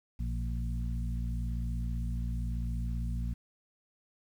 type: harmonic tone with a mistuned harmonic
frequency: 58 Hz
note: A#1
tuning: 8 cents flat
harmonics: 1 / 2 / 3 / 4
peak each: -32 / -38 / -42 / -44 dBFS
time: 0.19-3.34 s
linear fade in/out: 10 ms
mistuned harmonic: 2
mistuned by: +43 cents
effects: 10-bit